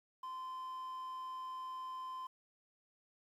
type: tone with quantisation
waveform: triangle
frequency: 1033 Hz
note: C6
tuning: 22 cents flat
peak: -40 dBFS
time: 0.23-2.27 s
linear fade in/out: 5 ms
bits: 11
effects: none